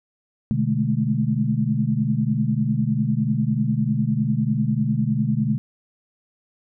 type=tone cluster; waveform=sine; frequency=124.6 / 147.8 / 208.7 / 218.7 Hz; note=B2 / D3 / G#3 / A3; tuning=+16 / +11 / +9 / -10 cents; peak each=-24 dBFS; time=0.51-5.58 s; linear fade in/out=0 ms; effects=none